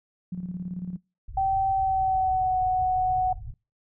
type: tone with tremolo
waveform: sine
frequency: 180 Hz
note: F#3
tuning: 47 cents flat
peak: -28 dBFS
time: 0.32-0.97 s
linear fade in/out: 5 ms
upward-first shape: square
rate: 18 Hz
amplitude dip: 55%
type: low-pass noise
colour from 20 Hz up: pink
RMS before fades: -38 dBFS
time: 1.28-3.54 s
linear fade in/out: 5 ms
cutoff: 130 Hz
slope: 96 dB/octave
type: tone with pitch glide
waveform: sine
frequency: 773 to 741.9 Hz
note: G5 to F#5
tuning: -24 to +4 cents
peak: -21 dBFS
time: 1.37-3.33 s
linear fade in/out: 5 ms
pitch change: -72 cents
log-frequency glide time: 1.72-2.59 s
effects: noise-tail reverb RT60 0.3 s tail -25 dB re dry